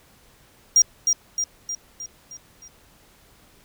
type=tone with echo; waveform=triangle; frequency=5700 Hz; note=F8; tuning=34 cents sharp; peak=-10 dBFS; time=0.76-0.82 s; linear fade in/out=2 ms; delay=310 ms; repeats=6; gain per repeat=-5 dB; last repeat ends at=2.68 s; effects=pink hiss -55 dBFS RMS until 3.64 s